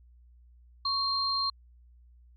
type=tone pair together; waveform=sine; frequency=1108.7 / 4186 Hz; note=C#6 / C8; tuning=0 / 0 cents; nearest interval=octave + major seventh; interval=2300 cents; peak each=-31 / -28 dBFS; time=0.85-1.5 s; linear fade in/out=5 ms; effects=added 60 Hz sine -54 dBFS peak until 2.36 s